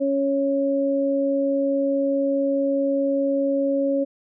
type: tone pair together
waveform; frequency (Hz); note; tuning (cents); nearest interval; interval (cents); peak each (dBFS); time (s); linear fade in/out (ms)
sine; 277.2 / 552.5; C#4 / C#5; 0 / -6; octave; 1194; -22 / -21; 0-4.05; 20
effects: none